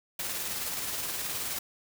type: noise with tremolo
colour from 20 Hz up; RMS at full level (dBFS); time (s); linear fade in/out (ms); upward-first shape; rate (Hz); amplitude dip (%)
white; -33; 0.19-1.59; 5; square; 19; 25
effects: none